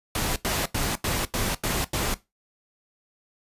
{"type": "noise bursts", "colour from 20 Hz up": "pink", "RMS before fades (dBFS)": -26, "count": 7, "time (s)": [0.15, 2.142], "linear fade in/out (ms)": 2, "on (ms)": 210, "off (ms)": 87, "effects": ["noise-tail reverb RT60 0.2 s tail -17 dB re dry", "resampled to 32000 Hz"]}